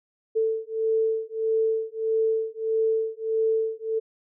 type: beating tone pair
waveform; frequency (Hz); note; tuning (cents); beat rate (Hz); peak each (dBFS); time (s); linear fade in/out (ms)
sine; 443.3 / 444.9; A4 / A4; +13 / +19; 1.6; -25; 0.35-4; 20
effects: none